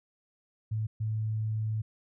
sine tone bursts at uneven times, 109.1 Hz, A2, 14 cents flat, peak -28 dBFS, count 2, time 0.71-0.87 / 1-1.82 s, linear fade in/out 10 ms, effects none

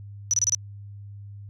sine tone bursts, 5920 Hz, F#8, in tune, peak -18 dBFS, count 5, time 0.31-0.548 s, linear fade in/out 0 ms, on 26 ms, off 27 ms, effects added 101 Hz sine -38 dBFS peak until 1.49 s

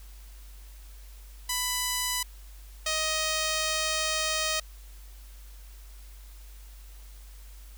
5% pulse tone pair in turn, 995 / 626.8 Hz, B5 / D#5, +13 / +13 cents, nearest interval minor sixth, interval 800 cents, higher first, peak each -15 dBFS, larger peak neither, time 1.49-2.23 / 2.86-4.6 s, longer second, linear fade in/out 5 ms, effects added 49 Hz sine -44 dBFS peak until 7.77 s + white hiss -56 dBFS RMS until 7.77 s

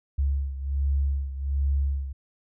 sine beating tone pair, 69 / 70.3 Hz, C#2 / C#2, -7 / +25 cents, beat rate 1.3 Hz, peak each -24 / -29 dBFS, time 0.18-2.13 s, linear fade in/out 10 ms, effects none

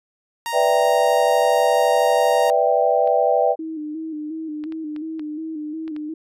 sawtooth tone, 932.3 Hz, A#5, in tune, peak -20 dBFS, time 0.46-2.5 s, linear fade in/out 0 ms
sine chord, E minor seventh, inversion second, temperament equal, 493.9 / 587.3 / 659.3 / 784 Hz, B4 / D5 / E5 / G5, 0 / 0 / 0 / 0 cents, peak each -20 dBFS, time 0.52-3.56 s, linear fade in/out 50 ms
clicks, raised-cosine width 0.3 ms, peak -26 dBFS, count 7, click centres 3.074 / 4.639 / 4.723 / 4.963 / 5.195 / 5.879 / 5.964 s
sine tone with vibrato, 311.1 Hz, D#4, in tune, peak -26 dBFS, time 3.59-6.14 s, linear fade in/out 5 ms, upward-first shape square, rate 2.8 Hz, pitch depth 49 cents each way
effects resampled to 32000 Hz

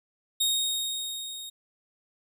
sawtooth tone with level ramp, 3729 Hz, A#7, in tune, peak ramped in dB -19 to -35 dBFS, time 0.4-1.5 s, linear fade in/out 10 ms, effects none

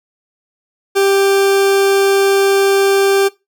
40% pulse tone, 393.4 Hz, G4, 6 cents sharp, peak -9 dBFS, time 0.95-3.29 s, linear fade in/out 20 ms, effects noise-tail reverb RT60 0.2 s tail -19 dB re dry

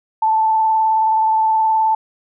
sine tone with vibrato, 880 Hz, A5, in tune, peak -12 dBFS, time 0.22-1.95 s, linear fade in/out 5 ms, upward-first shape sine, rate 19 Hz, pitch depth 18 cents each way, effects none

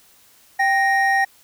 triangle tone pair together, 783.4 / 1864.7 Hz, G5 / A#6, -1 / 0 cents, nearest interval octave + minor third, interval 1501 cents, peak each -16 dBFS, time 0.59-1.25 s, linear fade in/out 10 ms, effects white hiss -53 dBFS RMS until 1.43 s

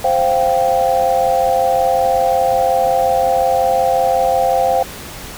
sine chord, C suspended fourth, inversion none, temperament equal, 523.3 / 698.5 / 784 Hz, C5 / F5 / G5, 0 / 0 / 0 cents, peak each -16 dBFS, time 0.04-4.83 s, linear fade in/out 5 ms, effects pink hiss -31 dBFS RMS until 5.37 s

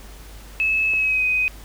sine tone with pitch glide, 2595 to 2507 Hz, E7 to D#7, -28 to +12 cents, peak -17 dBFS, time 0.6-1.48 s, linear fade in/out 0 ms, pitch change -60 cents, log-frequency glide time 0.9-1.24 s
click, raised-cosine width 1 ms, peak -24 dBFS, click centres 0.936 s
effects added 50 Hz sine -39 dBFS peak until 1.64 s + pink hiss -45 dBFS RMS until 1.64 s

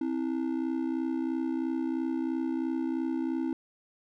triangle ring-modulated tone, 293.7 Hz, D4, in tune, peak -23 dBFS, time 0.01-3.53 s, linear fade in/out 2 ms, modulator 31.5 Hz, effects none

